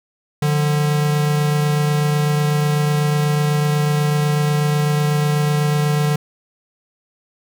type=tone pair together; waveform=square; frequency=148.4 / 176.48 Hz; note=D3 / F3; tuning=+18 / +18 cents; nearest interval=minor third; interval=300 cents; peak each=-16 / -26 dBFS; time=0.42-6.16 s; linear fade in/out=5 ms; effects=none